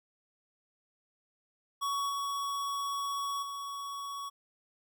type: tone with level steps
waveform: square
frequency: 1121 Hz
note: C#6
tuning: 19 cents sharp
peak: -31 / -33 / -38 dBFS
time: 1.81-4.3 s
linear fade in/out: 20 ms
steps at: 2.09 / 3.42 s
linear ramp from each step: 10 ms
effects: none